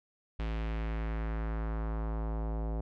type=tone with low-pass filter sweep; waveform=square; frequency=54.9 Hz; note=A1; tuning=3 cents flat; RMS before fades=-34 dBFS; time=0.39-2.81 s; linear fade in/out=5 ms; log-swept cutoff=3100 to 710 Hz; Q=1.4; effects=none